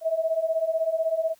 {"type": "beating tone pair", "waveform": "sine", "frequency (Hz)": [636, 652], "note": ["D#5", "E5"], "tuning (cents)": [38, -19], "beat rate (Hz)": 16, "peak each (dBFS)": [-27, -24], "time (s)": [0.01, 1.35], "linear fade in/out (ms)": 50, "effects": ["white hiss -60 dBFS RMS until 1.39 s"]}